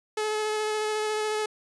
sawtooth tone with vibrato, 428.3 Hz, A4, 47 cents flat, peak -22 dBFS, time 0.17-1.46 s, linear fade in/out 5 ms, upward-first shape square, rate 14 Hz, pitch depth 10 cents each way, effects resampled to 24000 Hz

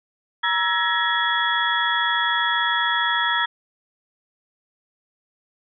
sine tone cluster, 949 / 1326 / 1686 / 1893 / 3356 Hz, A#5 / E6 / G#6 / A#6 / G#7, +31 / +10 / +26 / +26 / +17 cents, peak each -25 dBFS, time 0.43-3.46 s, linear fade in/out 10 ms, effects none

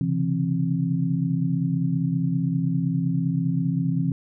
sine tone cluster, 133 / 142.8 / 168.3 / 265.9 Hz, C3 / D3 / E3 / C4, +29 / -48 / +36 / +28 cents, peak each -27 / -30 / -23 / -28 dBFS, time 0.01-4.12 s, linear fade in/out 2 ms, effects none

